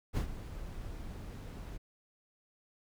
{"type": "noise with ADSR envelope", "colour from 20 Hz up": "brown", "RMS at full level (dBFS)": -30, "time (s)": [0.13, 1.78], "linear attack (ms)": 39, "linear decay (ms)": 96, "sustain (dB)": -13, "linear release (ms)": 18, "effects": []}